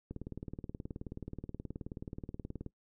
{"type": "click train", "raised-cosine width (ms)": 3, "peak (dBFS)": -28, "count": 49, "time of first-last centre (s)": [0.11, 2.663], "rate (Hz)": 18.8, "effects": ["noise-tail reverb RT60 0.1 s tail -20 dB re dry"]}